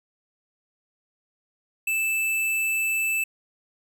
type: tone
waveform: square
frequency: 2637 Hz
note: E7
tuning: in tune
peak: -23 dBFS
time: 1.87-3.24 s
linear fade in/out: 5 ms
effects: none